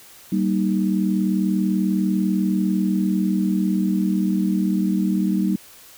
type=chord; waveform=sine; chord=Eb major; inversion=first; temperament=equal with one note detuned; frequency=192.96 / 233.1 / 311.1 Hz; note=G3 / Bb3 / Eb4; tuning=-27 / 0 / 0 cents; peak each=-19 / -25 / -24 dBFS; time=0.32-5.56 s; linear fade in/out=5 ms; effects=white hiss -46 dBFS RMS until 5.97 s